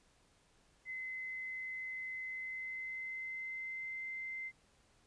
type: tone with pitch glide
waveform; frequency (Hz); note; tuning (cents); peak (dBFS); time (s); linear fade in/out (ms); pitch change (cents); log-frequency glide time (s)
sine; 2047 to 2077; C7 to C7; -38 to -13; -40; 0.85-4.52; 50; +25; 2.26-4.07
effects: pink hiss -70 dBFS RMS until 5.06 s + resampled to 22050 Hz